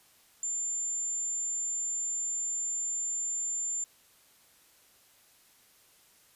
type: tone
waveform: sine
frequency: 7220 Hz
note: A8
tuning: 44 cents sharp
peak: -30 dBFS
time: 0.43-3.84 s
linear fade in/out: 2 ms
effects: white hiss -62 dBFS RMS until 6.35 s + resampled to 32000 Hz